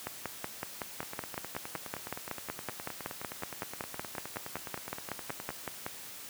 two click trains, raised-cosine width 0.5 ms, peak -24 / -19 dBFS, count 44 / 32, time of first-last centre 1.03-5.505 / 0.07-5.864 s, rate 9.61 / 5.35 Hz, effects white hiss -46 dBFS RMS until 6.29 s + high-pass 80 Hz 12 dB/octave

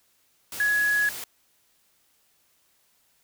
sine tone in noise, 1679 Hz, G#6, 18 cents sharp, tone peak -20 dBFS, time 0.6-1.09 s, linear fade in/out 2 ms, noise white, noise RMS -36 dBFS, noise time 0.52-1.24 s, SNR +13 dB, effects white hiss -66 dBFS RMS until 3.23 s

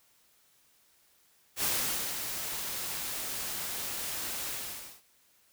white noise with ADSR envelope, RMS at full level -29 dBFS, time 1.56-5.02 s, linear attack 68 ms, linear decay 510 ms, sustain -7 dB, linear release 510 ms, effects white hiss -66 dBFS RMS until 5.52 s

